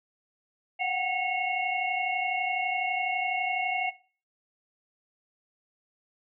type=tone cluster; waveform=sine; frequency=724 / 756 / 2183 / 2770 Hz; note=F#5 / F#5 / C#7 / F7; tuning=-38 / +37 / -27 / -15 cents; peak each=-32 / -33 / -30 / -34 dBFS; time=0.79-3.91 s; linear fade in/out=20 ms; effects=noise-tail reverb RT60 0.4 s tail -18 dB re dry